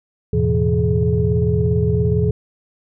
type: tone cluster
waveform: sine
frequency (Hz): 81.5 / 108.8 / 126.1 / 167.4 / 422.9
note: E2 / A2 / B2 / E3 / G#4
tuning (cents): -19 / -19 / +36 / +27 / +31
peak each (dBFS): -20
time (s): 0.33-2.31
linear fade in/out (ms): 5
effects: tanh soft clip ceiling -4 dBFS